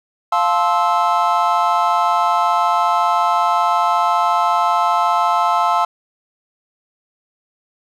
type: chord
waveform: triangle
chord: F major seventh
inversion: none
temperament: just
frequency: 698.5 / 873.1 / 1047.7 / 1309.6 Hz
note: F5 / A5 / C6 / E6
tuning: 0 / -14 / +2 / -12 cents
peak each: -17 dBFS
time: 0.32-5.85 s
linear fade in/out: 5 ms
effects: none